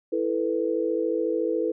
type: chord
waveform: sine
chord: E suspended fourth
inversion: none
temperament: equal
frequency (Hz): 329.6 / 440 / 493.9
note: E4 / A4 / B4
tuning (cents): 0 / 0 / 0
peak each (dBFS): -27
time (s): 0.12-1.72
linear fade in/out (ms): 10
effects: none